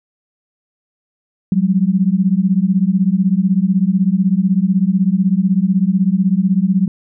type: beating tone pair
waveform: sine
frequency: 181.2 / 197.2 Hz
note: F#3 / G3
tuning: -36 / +11 cents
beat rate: 16 Hz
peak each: -14 dBFS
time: 1.52-6.88 s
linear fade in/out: 2 ms
effects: none

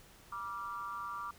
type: tone with amplitude modulation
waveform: sine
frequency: 1173 Hz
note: D6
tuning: 2 cents flat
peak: -34 dBFS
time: 0.32-1.31 s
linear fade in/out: 5 ms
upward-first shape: sine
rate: 210 Hz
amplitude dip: 95%
effects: pink hiss -59 dBFS RMS until 1.38 s

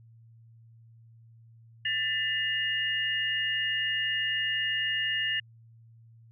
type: tone cluster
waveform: sine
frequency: 1774 / 2006 / 2848 Hz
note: A6 / B6 / F7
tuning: +14 / +26 / +33 cents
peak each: -30 / -37 / -29 dBFS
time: 1.85-5.4 s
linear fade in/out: 5 ms
effects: added 114 Hz sine -52 dBFS peak until 6.31 s

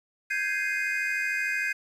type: chord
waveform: triangle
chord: Ab major seventh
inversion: third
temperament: equal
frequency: 1568 / 1661.2 / 2093 / 2489 Hz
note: G6 / Ab6 / C7 / Eb7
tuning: 0 / 0 / 0 / 0 cents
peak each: -30 dBFS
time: 0.3-1.73 s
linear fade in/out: 10 ms
effects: resampled to 32000 Hz + 9-bit

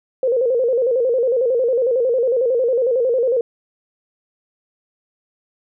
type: tone with vibrato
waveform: sine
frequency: 493.9 Hz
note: B4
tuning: in tune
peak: -14 dBFS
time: 0.23-3.41 s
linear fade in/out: 2 ms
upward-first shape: square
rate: 11 Hz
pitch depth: 94 cents each way
effects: none

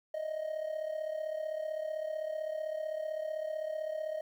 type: tone with amplitude modulation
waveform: triangle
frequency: 624 Hz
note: D#5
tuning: 5 cents sharp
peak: -28 dBFS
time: 0.14-4.21 s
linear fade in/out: 5 ms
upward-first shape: sine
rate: 35.7 Hz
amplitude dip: 75%
effects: tanh soft clip ceiling -26 dBFS + 11-bit

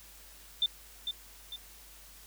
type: tone with echo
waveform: sine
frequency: 3563 Hz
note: A7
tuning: 21 cents sharp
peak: -24 dBFS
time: 0.62-0.66 s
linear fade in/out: 2 ms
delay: 450 ms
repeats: 2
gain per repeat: -7 dB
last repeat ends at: 1.56 s
effects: added 50 Hz sine -57 dBFS peak until 2.26 s + white hiss -54 dBFS RMS until 2.26 s

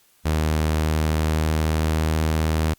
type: tone with pitch glide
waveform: sawtooth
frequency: 77.78 to 78.87 Hz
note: D#2 to D#2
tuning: 0 to +24 cents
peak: -15 dBFS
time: 0.25-2.74 s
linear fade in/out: 10 ms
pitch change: +24 cents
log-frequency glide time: 0.72-2.26 s
effects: white hiss -59 dBFS RMS until 2.78 s + Opus 48 kbps

